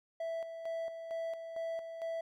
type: tone with tremolo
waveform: triangle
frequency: 659.3 Hz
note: E5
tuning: in tune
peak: -33 dBFS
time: 0.2-2.21 s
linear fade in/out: 5 ms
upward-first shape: square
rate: 2.2 Hz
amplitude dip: 55%
effects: none